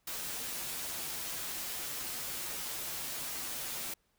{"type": "noise with comb filter", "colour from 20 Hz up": "white", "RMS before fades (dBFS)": -39, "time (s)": [0.07, 3.94], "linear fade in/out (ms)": 5, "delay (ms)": 10, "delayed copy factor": -0.65, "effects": ["pink hiss -75 dBFS RMS until 4.18 s"]}